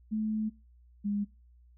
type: tone pair in turn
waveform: sine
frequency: 216.4 / 204.3 Hz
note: A3 / G#3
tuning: -29 / -28 cents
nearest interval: minor second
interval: 99 cents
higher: first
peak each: -28 dBFS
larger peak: neither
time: 0.11-0.5 / 1.04-1.25 s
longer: first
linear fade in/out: 20 ms
effects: noise-tail reverb RT60 0.3 s tail -24 dB re dry + added 60 Hz sine -56 dBFS peak until 1.77 s